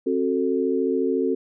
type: chord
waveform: sine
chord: F# diminished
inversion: second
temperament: just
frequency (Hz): 266.4 / 370 / 444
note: C4 / F#4 / A4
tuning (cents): +31 / 0 / +16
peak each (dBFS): -24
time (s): 0.06-1.35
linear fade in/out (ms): 10
effects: none